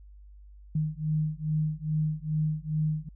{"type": "beating tone pair", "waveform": "sine", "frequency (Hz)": [153.4, 155.8], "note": ["D#3", "D#3"], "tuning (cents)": [-24, 3], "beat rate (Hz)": 2.4, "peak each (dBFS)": -29, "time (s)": [0.75, 3.09], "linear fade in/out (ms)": 5, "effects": ["added 50 Hz sine -47 dBFS peak until 3.15 s"]}